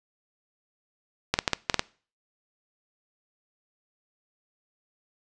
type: clicks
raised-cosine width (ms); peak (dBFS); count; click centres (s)
0.2; -4; 7; 1.34 / 1.389 / 1.478 / 1.533 / 1.698 / 1.743 / 1.794
effects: noise-tail reverb RT60 0.4 s tail -22 dB re dry + resampled to 22050 Hz